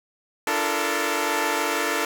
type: chord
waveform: 10% pulse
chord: Bb major seventh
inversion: first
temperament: equal with one note detuned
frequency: 293.7 / 340.9 / 440 / 466.2 Hz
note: D4 / F4 / A4 / Bb4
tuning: 0 / -42 / 0 / 0 cents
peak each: -20 / -20 / -18 / -21 dBFS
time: 0.47-2.05 s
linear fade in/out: 2 ms
effects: none